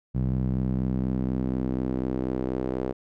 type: tone with band-pass filter sweep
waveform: sawtooth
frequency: 64.1 Hz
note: C2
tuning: 35 cents flat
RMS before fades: -27 dBFS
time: 0.14-2.93 s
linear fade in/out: 20 ms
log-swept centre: 150 to 410 Hz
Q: 1.8
effects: none